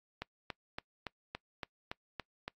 click train, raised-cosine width 0.3 ms, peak -22 dBFS, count 9, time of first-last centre 0.22-2.48 s, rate 3.54 Hz, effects noise-tail reverb RT60 0.1 s tail -24 dB re dry + AAC 64 kbps

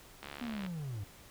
click train, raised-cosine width 0.3 ms, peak -27 dBFS, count 32, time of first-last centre 0.23-0.664 s, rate 71.5 Hz
triangle linear sweep, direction down, 246.9 to 93.8 Hz, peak -35 dBFS, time 0.41-1.04 s, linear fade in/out 5 ms
effects pink hiss -56 dBFS RMS until 1.3 s

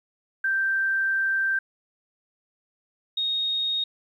sine tone pair in turn, 1568 / 3729 Hz, G6 / A#7, 0 / 0 cents, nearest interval octave + minor third, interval 1500 cents, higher second, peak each -21 / -23 dBFS, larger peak first, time 0.44-1.59 / 3.17-3.84 s, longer first, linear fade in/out 5 ms, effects 10-bit

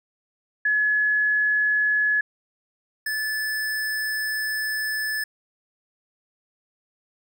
sine / square tone pair in turn, 1700 / 1736.7 Hz, G#6 / A6, +40 / -23 cents, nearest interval unison, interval 37 cents, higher second, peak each -18 / -25 dBFS, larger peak first, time 0.65-2.21 / 3.06-5.24 s, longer second, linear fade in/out 5 ms, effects none

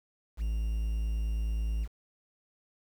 triangle tone with quantisation, 54.7 Hz, A1, 9 cents flat, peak -26 dBFS, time 0.37-1.88 s, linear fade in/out 50 ms, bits 9, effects none

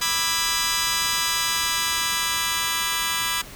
10% pulse chord, E dominant seventh, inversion second, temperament just, 988.9 / 1186.7 / 1318.5 / 1648.1 Hz, B5 / D6 / E6 / G#6, +2 / +18 / 0 / -14 cents, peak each -18 / -20 / -22 / -18 dBFS, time 0.01-3.42 s, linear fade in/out 10 ms, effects pink hiss -41 dBFS RMS until 3.55 s

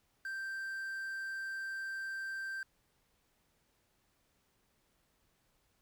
triangle tone with quantisation, 1568 Hz, G6, in tune, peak -36 dBFS, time 0.25-2.63 s, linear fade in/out 2 ms, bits 10, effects pink hiss -75 dBFS RMS until 5.81 s

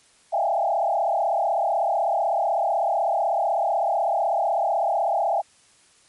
sine tone with frequency modulation, 736 Hz, F#5, 9 cents flat, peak -19 dBFS, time 0.32-5.42 s, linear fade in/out 20 ms, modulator 36 Hz, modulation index 2.8, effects white hiss -57 dBFS RMS until 6.08 s + MP3 48 kbps

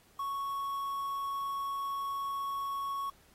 triangle tone with quantisation, 1108 Hz, C#6, 1 cent flat, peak -31 dBFS, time 0.19-3.1 s, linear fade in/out 5 ms, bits 9, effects pink hiss -64 dBFS RMS until 3.34 s + AAC 48 kbps

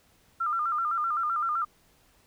sine tone with vibrato, 1283 Hz, E6, 47 cents flat, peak -25 dBFS, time 0.4-1.65 s, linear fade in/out 10 ms, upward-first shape square, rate 7.8 Hz, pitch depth 96 cents each way, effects pink hiss -63 dBFS RMS until 2.26 s

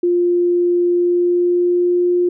sine tone with pitch glide, 350.9 to 354.2 Hz, F4 to F4, +8 to +24 cents, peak -12 dBFS, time 0.03-2.29 s, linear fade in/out 5 ms, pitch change +16 cents, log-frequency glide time 0.91-2.12 s, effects none

